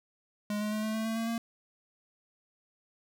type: tone with pitch steps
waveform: square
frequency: 208.2 / 211.2 / 214.3 / 217.4 / 220.6 / 223.8 / 227 / 230.3 Hz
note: G#3 / G#3 / A3 / A3 / A3 / A3 / A#3 / A#3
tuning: +5 / +29 / -45 / -21 / +5 / +30 / -46 / -21 cents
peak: -31 dBFS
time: 0.5-1.38 s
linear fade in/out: 2 ms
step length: 110 ms
effects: none